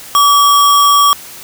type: tone with sample-and-hold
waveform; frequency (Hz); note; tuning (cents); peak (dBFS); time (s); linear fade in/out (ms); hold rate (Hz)
sine; 1149; D6; -38; -5; 0.15-1.13; 0; 4410
effects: white hiss -32 dBFS RMS until 1.43 s